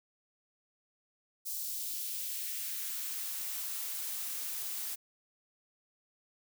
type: noise with high-pass filter sweep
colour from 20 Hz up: blue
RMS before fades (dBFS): -38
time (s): 1.45-4.96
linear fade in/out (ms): 20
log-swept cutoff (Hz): 5500 to 210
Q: 1
effects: none